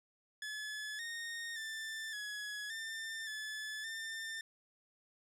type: tone with pitch steps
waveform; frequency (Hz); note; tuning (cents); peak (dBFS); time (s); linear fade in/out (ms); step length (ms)
sawtooth; 1715 / 1850 / 1774 / 1685 / 1794 / 1729 / 1796; A6 / A#6 / A6 / G#6 / A6 / A6 / A6; -45 / -14 / +14 / +25 / +33 / -31 / +35; -37; 0.42-4.41; 2; 570
effects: low-pass 10000 Hz 12 dB/octave + 13-bit